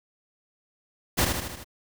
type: noise with echo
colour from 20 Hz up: pink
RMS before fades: -22 dBFS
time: 1.17-1.26 s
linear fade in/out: 20 ms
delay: 77 ms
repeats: 5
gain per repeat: -4 dB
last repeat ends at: 1.645 s
effects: none